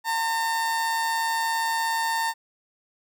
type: tone with amplitude modulation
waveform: 30% pulse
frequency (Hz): 908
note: A#5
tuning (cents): -46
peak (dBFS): -19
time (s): 0.04-2.34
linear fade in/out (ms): 50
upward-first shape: sine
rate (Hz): 157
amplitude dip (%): 35
effects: none